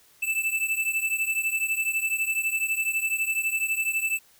square beating tone pair, 2637 / 2649 Hz, E7 / E7, 0 / +8 cents, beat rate 12 Hz, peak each -27 / -29 dBFS, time 0.22-4.19 s, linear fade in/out 10 ms, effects white hiss -58 dBFS RMS until 4.39 s

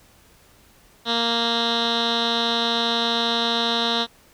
10% pulse tone with low-pass filter, 232.5 Hz, A#3, 4 cents flat, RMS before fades -22 dBFS, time 1.05-4.07 s, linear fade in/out 50 ms, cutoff 3900 Hz, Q 7.7, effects pink hiss -54 dBFS RMS until 4.33 s

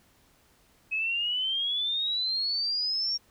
sine exponential sweep, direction up, 2551 to 5588 Hz, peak -26 dBFS, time 0.91-3.18 s, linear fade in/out 20 ms, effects pink hiss -63 dBFS RMS until 3.3 s

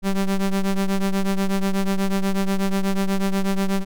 square ring-modulated tone, 98 Hz, G2, in tune, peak -16 dBFS, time 0.02-3.85 s, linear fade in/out 50 ms, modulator 93.9 Hz, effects none

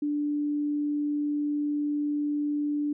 sine tone, 293.7 Hz, D4, in tune, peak -25 dBFS, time 0.02-2.93 s, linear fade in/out 5 ms, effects none

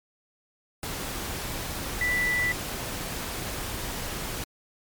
sine tone in noise, 1975.5 Hz, B6, in tune, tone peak -23 dBFS, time 2.01-2.52 s, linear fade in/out 2 ms, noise pink, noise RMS -33 dBFS, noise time 0.83-4.44 s, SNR +7 dB, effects MP3 96 kbps

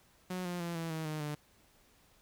sawtooth tone with pitch steps, 182.8 / 176.68 / 170.76 / 165.03 / 159.5 / 154.16 / 149 Hz, F#3 / F3 / F3 / E3 / D#3 / D#3 / D3, -21 / +20 / -39 / +2 / +43 / -16 / +25 cents, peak -32 dBFS, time 0.3-1.35 s, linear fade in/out 5 ms, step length 150 ms, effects pink hiss -66 dBFS RMS until 2.21 s

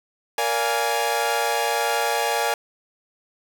sawtooth chord, Bb dominant seventh, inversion none, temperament equal with one note detuned, 466.2 / 576.9 / 698.5 / 830.6 Hz, Bb4 / D5 / F5 / Ab5, 0 / -31 / 0 / 0 cents, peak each -23 / -24 / -24 / -20 dBFS, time 0.38-2.54 s, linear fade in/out 2 ms, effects none

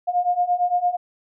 sine beating tone pair, 707 / 715.8 Hz, F5 / F5, +21 / +42 cents, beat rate 8.8 Hz, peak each -22 / -20 dBFS, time 0.07-0.97 s, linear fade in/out 20 ms, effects none

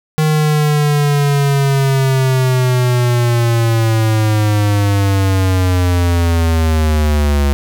square linear sweep, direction down, 155.56 to 70 Hz, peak -11 dBFS, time 0.18-7.53 s, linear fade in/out 0 ms, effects none

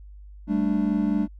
triangle chord, G suspended second, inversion none, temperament just, 196 / 220.5 / 294 Hz, G3 / A3 / D4, 0 / +4 / +2 cents, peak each -23 / -23 / -23 dBFS, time 0.47-1.28 s, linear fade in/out 50 ms, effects added 50 Hz sine -41 dBFS peak until 1.39 s

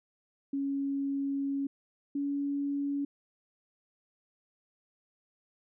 sine tone pair in turn, 277.2 / 282.7 Hz, C#4 / C#4, 0 / +34 cents, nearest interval unison, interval 34 cents, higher second, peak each -29 / -29 dBFS, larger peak neither, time 0.53-1.67 / 2.15-3.05 s, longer first, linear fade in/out 5 ms, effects none

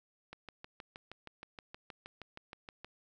click train, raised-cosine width 0.3 ms, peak -30 dBFS, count 17, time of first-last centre 0.33-2.846 s, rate 6.36 Hz, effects none

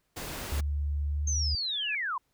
pink noise, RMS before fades -38 dBFS, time 0.16-0.61 s, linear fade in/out 10 ms
sine tone with pitch glide, 72.6 to 74.81 Hz, D2 to D2, -19 to +33 cents, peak -27 dBFS, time 0.52-1.55 s, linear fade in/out 0 ms, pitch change +52 cents, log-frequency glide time 1.08-1.37 s
sine linear sweep, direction down, 6420 to 948 Hz, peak -29 dBFS, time 1.27-2.18 s, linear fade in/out 5 ms
sine tone with exponential growth, 1700 Hz, G#6, 40 cents sharp, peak -30 dBFS, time 1.62-1.95 s, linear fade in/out 2 ms, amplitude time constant 71 ms
effects pink hiss -75 dBFS RMS until 2.33 s

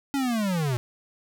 square linear sweep, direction down, 283.6 to 116.3 Hz, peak -24 dBFS, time 0.14-0.77 s, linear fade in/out 0 ms, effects none

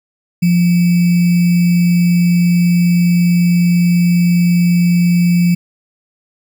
sine tone with sample-and-hold, 174.61 Hz, F3, in tune, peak -8 dBFS, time 0.42-5.55 s, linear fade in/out 10 ms, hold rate 2450 Hz, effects none

